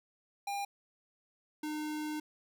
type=tone pair in turn; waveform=square; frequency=803 / 304.3 Hz; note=G5 / D#4; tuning=+41 / -38 cents; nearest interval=octave + perfect fourth; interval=1679 cents; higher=first; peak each=-35 / -36 dBFS; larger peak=first; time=0.47-0.65 / 1.63-2.2 s; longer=second; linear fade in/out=5 ms; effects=none